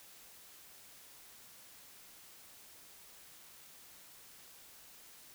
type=silence; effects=white hiss -57 dBFS RMS until 5.34 s